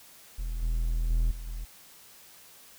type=tone with level steps; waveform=triangle; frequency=40.84 Hz; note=E1; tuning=15 cents flat; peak=-28 / -23 / -20 / -34 / -31 dBFS; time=0.38-1.65 s; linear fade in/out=10 ms; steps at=0.62 / 1.1 / 1.31 / 1.47 s; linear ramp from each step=5 ms; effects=white hiss -53 dBFS RMS until 2.78 s